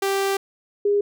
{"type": "tone pair in turn", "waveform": ["sawtooth", "sine"], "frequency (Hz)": [392, 407.8], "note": ["G4", "G#4"], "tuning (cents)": [0, -32], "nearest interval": "minor second", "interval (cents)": 68, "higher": "second", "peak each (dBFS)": -16, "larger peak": "neither", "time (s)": [[0.02, 0.37], [0.85, 1.01]], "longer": "first", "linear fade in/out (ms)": 5, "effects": []}